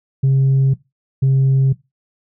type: tone pair in turn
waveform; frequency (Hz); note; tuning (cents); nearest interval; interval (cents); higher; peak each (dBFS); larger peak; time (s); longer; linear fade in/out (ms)
sine; 134.8 / 134.26; C#3 / C3; -48 / +45; unison; 7; first; -8; neither; 0.23-0.74 / 1.22-1.73; neither; 10
effects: noise-tail reverb RT60 0.2 s tail -18 dB re dry + tanh soft clip ceiling -9 dBFS

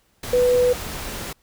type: tone in noise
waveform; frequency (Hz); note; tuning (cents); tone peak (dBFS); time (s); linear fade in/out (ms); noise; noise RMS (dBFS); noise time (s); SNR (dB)
sine; 494.7; B4; +3; -14; 0.33-0.73; 5; pink; -31; 0.23-1.33; +14
effects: pink hiss -63 dBFS RMS until 1.42 s

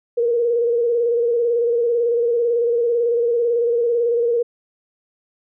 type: tone with vibrato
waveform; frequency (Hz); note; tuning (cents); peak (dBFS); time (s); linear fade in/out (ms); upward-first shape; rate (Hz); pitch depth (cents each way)
sine; 471.7; A#4; +20; -15; 0.17-4.43; 10; square; 18; 35
effects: none

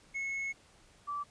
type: tone pair in turn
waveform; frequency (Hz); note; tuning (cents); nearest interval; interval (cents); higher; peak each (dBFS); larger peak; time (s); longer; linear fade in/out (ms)
triangle / sine; 2187 / 1160.8; C#7 / D6; -24 / -21; major seventh; 1097; first; -32 / -34; first; 0.14-0.53 / 1.07-1.24; first; 20
effects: pink hiss -62 dBFS RMS until 1.3 s + resampled to 22050 Hz

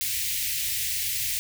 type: band-stop noise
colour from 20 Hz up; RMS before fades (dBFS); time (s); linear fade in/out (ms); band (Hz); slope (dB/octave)
white; -28; 0.01-1.39; 0; 130 to 1900; 48
effects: none

